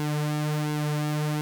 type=tone with flanger; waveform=sawtooth; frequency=150.3 Hz; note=D3; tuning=40 cents sharp; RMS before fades=-27 dBFS; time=0-1.41 s; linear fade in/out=0 ms; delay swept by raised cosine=1.6 to 4.7 ms; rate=1.4 Hz; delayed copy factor=-0.65; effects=none